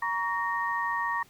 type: tone cluster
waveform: sine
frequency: 941 / 1127 / 1854 Hz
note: A#5 / C#6 / A#6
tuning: +16 / +28 / -10 cents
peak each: -31 dBFS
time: 0.02-1.23 s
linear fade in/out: 5 ms
effects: pink hiss -58 dBFS RMS until 1.29 s